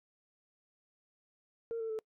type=tone with pitch steps; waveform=sine; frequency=460 / 448.7 / 437.7 Hz; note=A#4 / A4 / A4; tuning=-23 / +34 / -9 cents; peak=-33 dBFS; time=1.71-1.989 s; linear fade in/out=0 ms; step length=93 ms; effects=noise-tail reverb RT60 0.1 s tail -26 dB re dry + tanh soft clip ceiling -31 dBFS